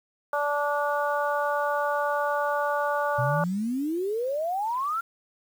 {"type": "harmonic tone", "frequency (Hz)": 290.6, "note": "D4", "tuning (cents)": -18, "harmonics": [2, 3, 4, 5], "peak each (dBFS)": [-27, -29, -30, -31], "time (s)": [0.33, 3.44], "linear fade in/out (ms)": 2}
{"type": "exponential sweep", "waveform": "sine", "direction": "up", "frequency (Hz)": [120.3, 1400], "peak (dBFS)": -25, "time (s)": [3.18, 5.01], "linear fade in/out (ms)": 10}
{"effects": ["8-bit"]}